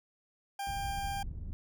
40% pulse tone, 796 Hz, G5, 26 cents sharp, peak -34 dBFS, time 0.59-1.23 s, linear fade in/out 5 ms
pink low-pass noise, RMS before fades -40 dBFS, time 0.67-1.53 s, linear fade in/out 0 ms, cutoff 110 Hz, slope 12 dB/octave
effects none

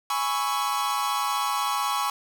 45% pulse chord, C# minor seventh, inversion second, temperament equal with one note detuned, 830.6 / 992.9 / 1108.7 / 1318.5 Hz, G#5 / B5 / C#6 / E6, 0 / +9 / 0 / 0 cents, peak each -30 / -31 / -27 / -33 dBFS, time 0.1-2.1 s, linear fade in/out 2 ms, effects none

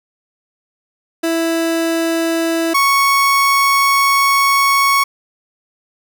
30% pulse tone pair in turn, 330 / 1108.1 Hz, E4 / C#6, +2 / -1 cents, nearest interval octave + major sixth, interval 2097 cents, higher second, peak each -12 / -8 dBFS, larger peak second, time 1.23-2.74 / 2.74-5.04 s, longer second, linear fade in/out 10 ms, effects none

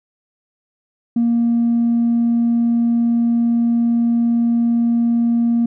triangle tone with tanh clipping, 234.4 Hz, A#3, 10 cents sharp, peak -13 dBFS, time 1.16-5.66 s, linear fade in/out 5 ms, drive 5 dB, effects none

